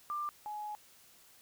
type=tone pair in turn; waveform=sine; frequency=1189 / 840.7 Hz; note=D6 / G#5; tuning=+21 / +21 cents; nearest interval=tritone; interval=600 cents; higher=first; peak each=-34 / -38 dBFS; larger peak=first; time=0.1-0.29 / 0.46-0.75 s; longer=second; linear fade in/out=0 ms; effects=white hiss -61 dBFS RMS until 1.41 s